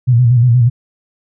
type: tone with vibrato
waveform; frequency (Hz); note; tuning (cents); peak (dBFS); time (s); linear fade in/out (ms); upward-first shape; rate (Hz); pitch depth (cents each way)
sine; 121.3; B2; -31; -6; 0.07-0.7; 20; square; 8.4; 67
effects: none